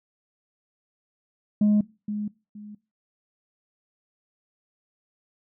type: tone with echo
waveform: sine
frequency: 209 Hz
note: G#3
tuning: 11 cents sharp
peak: -14 dBFS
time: 1.61-1.81 s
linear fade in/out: 5 ms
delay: 470 ms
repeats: 2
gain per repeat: -12 dB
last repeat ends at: 2.75 s
effects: noise-tail reverb RT60 0.3 s tail -22 dB re dry + tanh soft clip ceiling -15 dBFS